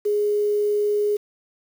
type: tone with quantisation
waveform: sine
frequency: 415.3 Hz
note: G#4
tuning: in tune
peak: -18 dBFS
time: 0.05-1.17 s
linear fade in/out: 10 ms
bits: 7
effects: none